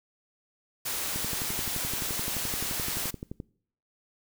white noise, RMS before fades -32 dBFS, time 0.85-3.11 s, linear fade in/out 10 ms
click train, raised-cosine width 3 ms, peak -23 dBFS, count 27, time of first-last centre 1.16-3.401 s, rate 11.6 Hz
effects noise-tail reverb RT60 0.6 s tail -23 dB re dry

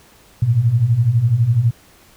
sine beating tone pair, 108.9 / 120.9 Hz, A2 / B2, -17 / -36 cents, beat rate 12 Hz, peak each -18 / -13 dBFS, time 0.42-1.71 s, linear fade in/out 5 ms, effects pink hiss -49 dBFS RMS until 2.16 s

